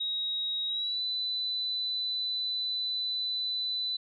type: tone with pitch glide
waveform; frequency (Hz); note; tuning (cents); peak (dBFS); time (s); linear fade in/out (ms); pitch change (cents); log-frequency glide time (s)
sine; 3800 to 3996; A#7 to B7; +33 to +20; -29; 0-3.97; 10; +87; 0.67-1.02
effects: none